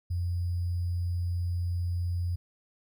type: tone with sample-and-hold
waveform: sine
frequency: 87.7 Hz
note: F2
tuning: 8 cents sharp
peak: -27 dBFS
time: 0.1-2.36 s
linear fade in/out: 10 ms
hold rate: 4900 Hz
effects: none